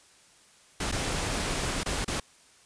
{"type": "noise with dropouts", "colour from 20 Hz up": "pink", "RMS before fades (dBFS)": -30, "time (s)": [0.8, 2.2], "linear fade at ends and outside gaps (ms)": 5, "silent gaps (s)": [[0.916, 0.923], [1.834, 1.859], [2.047, 2.078]], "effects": ["white hiss -58 dBFS RMS until 2.65 s", "resampled to 22050 Hz"]}